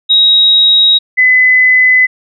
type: tone pair in turn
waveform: sine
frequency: 3803 / 2015 Hz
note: A#7 / B6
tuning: +34 / +34 cents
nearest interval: major seventh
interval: 1100 cents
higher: first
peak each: -4 dBFS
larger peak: neither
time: 0.09-0.99 / 1.17-2.07 s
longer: neither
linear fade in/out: 20 ms
effects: none